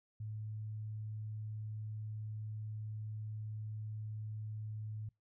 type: tone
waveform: sine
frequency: 107.7 Hz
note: A2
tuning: 37 cents flat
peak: -40 dBFS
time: 0.2-5.09 s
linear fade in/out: 5 ms
effects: noise-tail reverb RT60 0.2 s tail -26 dB re dry